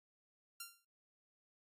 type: tone with exponential decay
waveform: 5% pulse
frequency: 1383 Hz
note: F6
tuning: 17 cents flat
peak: -31 dBFS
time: 0.6-0.85 s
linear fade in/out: 5 ms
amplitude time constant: 53 ms
effects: AAC 48 kbps